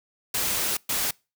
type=noise bursts at uneven times; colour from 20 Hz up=white; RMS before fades=-26 dBFS; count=2; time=0.34-0.77 / 0.89-1.11 s; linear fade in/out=5 ms; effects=noise-tail reverb RT60 0.3 s tail -26 dB re dry